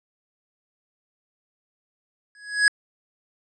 square tone with exponential growth, 1671 Hz, G#6, 10 cents sharp, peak -12 dBFS, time 2.35-2.68 s, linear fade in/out 1 ms, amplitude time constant 71 ms, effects resampled to 22050 Hz

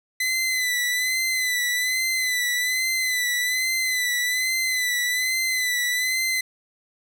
sawtooth tone with vibrato, 2013 Hz, B6, 33 cents sharp, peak -18 dBFS, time 0.2-6.41 s, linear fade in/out 5 ms, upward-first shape sine, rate 1.2 Hz, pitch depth 48 cents each way, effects none

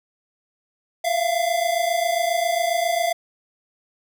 square tone pair together, 671.1 / 698.5 Hz, E5 / F5, +31 / 0 cents, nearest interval minor second, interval 69 cents, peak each -23 dBFS, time 1.04-3.13 s, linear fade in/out 10 ms, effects none

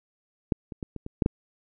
clicks, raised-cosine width 3 ms, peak -9 / -24 / -20 / -23 / -23 / -8 / -8 dBFS, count 7, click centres 0.522 / 0.722 / 0.828 / 0.963 / 1.064 / 1.222 / 1.261 s, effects none

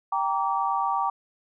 sine chord, G minor, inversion none, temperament equal with one note detuned, 784 / 932.3 / 1154.5 Hz, G5 / Bb5 / D6, 0 / 0 / -30 cents, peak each -27 dBFS, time 0.12-1.1 s, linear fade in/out 5 ms, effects none

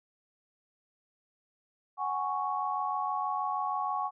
sine chord, F# suspended second, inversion none, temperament equal with one note detuned, 744.3 / 830.6 / 1108.7 Hz, F#5 / G#5 / C#6, +10 / 0 / 0 cents, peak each -35 / -34 / -32 dBFS, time 1.97-4.11 s, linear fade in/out 50 ms, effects none

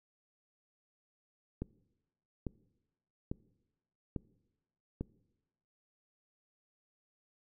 click train, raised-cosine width 3 ms, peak -23 dBFS, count 5, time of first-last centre 1.62-5.01 s, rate 1.18 Hz, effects noise-tail reverb RT60 1.0 s tail -22 dB re dry

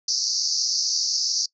white band-pass noise, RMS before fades -24 dBFS, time 0.08-1.46 s, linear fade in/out 5 ms, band 4500 to 6100 Hz, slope 96 dB/octave, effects noise-tail reverb RT60 0.1 s tail -24 dB re dry

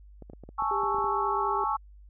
clicks, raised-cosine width 2 ms, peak -31 dBFS, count 10, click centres 0.223 / 0.299 / 0.334 / 0.437 / 0.49 / 0.623 / 0.835 / 0.946 / 0.985 / 1.043 s
sine chord, A major seventh, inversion third, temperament equal, 830.6 / 880 / 1108.7 / 1318.5 Hz, G#5 / A5 / C#6 / E6, 0 / 0 / 0 / 0 cents, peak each -32 / -31 / -29 / -33 dBFS, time 0.58-1.77 s, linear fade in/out 10 ms
sine tone with vibrato, 399.2 Hz, G4, 32 cents sharp, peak -32 dBFS, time 0.71-1.64 s, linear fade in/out 2 ms, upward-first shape sine, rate 15 Hz, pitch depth 20 cents each way
effects added 50 Hz sine -48 dBFS peak until 2.09 s

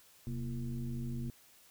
sine tone with frequency modulation, 130 Hz, C3, 11 cents flat, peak -35 dBFS, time 0.27-1.3 s, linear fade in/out 0 ms, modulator 104 Hz, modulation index 1.2, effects white hiss -62 dBFS RMS until 1.7 s

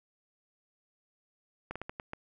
slowing click train, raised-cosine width 0.5 ms, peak -23 dBFS, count 6, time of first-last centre 1.71-2.134 s, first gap 46 ms, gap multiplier 1.31, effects none

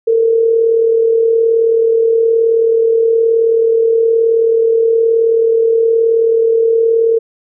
sine tone with amplitude modulation, 455 Hz, A#4, 42 cents flat, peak -6 dBFS, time 0.07-7.19 s, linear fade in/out 10 ms, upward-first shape sine, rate 38.9 Hz, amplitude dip 45%, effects none

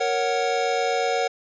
square chord, F# major, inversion first, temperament equal, 466.2 / 554.4 / 740 Hz, A#4 / C#5 / F#5, 0 / 0 / 0 cents, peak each -26 / -28 / -25 dBFS, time 0-1.28 s, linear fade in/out 10 ms, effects resampled to 16000 Hz

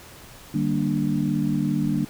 sine tone cluster, 151.2 / 196.2 / 233.7 / 293.6 Hz, D#3 / G3 / A#3 / D4, -49 / +2 / +5 / 0 cents, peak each -26 dBFS, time 0.54-2.05 s, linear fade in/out 5 ms, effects pink hiss -45 dBFS RMS until 2.09 s

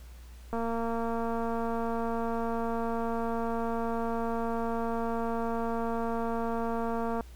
click train, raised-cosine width 1 ms, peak -20 dBFS, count 1537, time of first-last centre 0.53-7.208 s, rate 230 Hz, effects added 60 Hz sine -45 dBFS peak until 7.35 s + pink hiss -58 dBFS RMS until 7.35 s

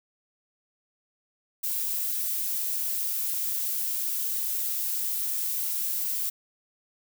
violet noise, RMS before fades -29 dBFS, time 1.63-6.3 s, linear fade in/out 10 ms, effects none

